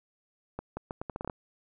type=accelerating click train; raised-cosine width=1 ms; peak=-21 dBFS; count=10; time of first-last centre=0.59-1.298 s; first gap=180 ms; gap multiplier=0.77; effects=none